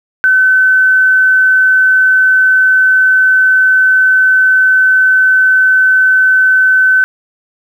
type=tone; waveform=sine; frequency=1521 Hz; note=F#6; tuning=47 cents sharp; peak=-5 dBFS; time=0.24-7.04 s; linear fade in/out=0 ms; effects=7-bit